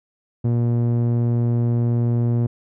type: tone with low-pass filter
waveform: sawtooth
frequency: 118.6 Hz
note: A#2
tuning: 30 cents sharp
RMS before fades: -19 dBFS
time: 0.44-2.47 s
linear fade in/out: 10 ms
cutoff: 370 Hz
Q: 0.53
effects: none